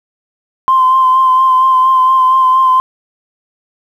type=tone with vibrato; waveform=sine; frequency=1040 Hz; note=C6; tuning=11 cents flat; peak=-5 dBFS; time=0.68-2.8 s; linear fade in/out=0 ms; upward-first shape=sine; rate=4.3 Hz; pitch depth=23 cents each way; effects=tanh soft clip ceiling -1 dBFS + 7-bit